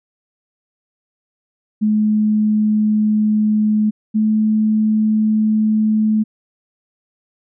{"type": "tone pair in turn", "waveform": "sine", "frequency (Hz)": [213.3, 216], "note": ["G#3", "A3"], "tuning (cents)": [46, -32], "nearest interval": "unison", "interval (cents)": 22, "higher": "second", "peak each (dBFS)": -12, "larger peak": "neither", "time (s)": [[1.81, 3.91], [4.14, 6.24]], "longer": "neither", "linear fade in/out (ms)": 20, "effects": []}